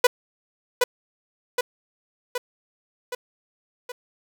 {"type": "tone with echo", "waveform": "sawtooth", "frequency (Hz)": 493.9, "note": "B4", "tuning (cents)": 0, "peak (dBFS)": -8, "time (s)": [0.04, 0.07], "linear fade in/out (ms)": 5, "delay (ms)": 770, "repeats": 5, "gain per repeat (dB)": -4, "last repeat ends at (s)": 3.92, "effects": []}